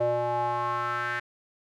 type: tone with band-pass filter sweep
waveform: square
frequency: 120 Hz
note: B2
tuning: 49 cents flat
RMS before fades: -28 dBFS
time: 0-1.2 s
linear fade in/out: 10 ms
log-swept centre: 580 to 1700 Hz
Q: 4.4
effects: none